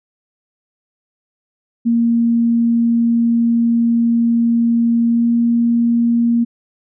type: tone with pitch glide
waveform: sine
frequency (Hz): 233.1 to 234.7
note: A#3 to A#3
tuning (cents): 0 to +12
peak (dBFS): -11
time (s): 1.85-6.45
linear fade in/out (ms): 20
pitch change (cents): +12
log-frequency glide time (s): 5.09-5.27
effects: none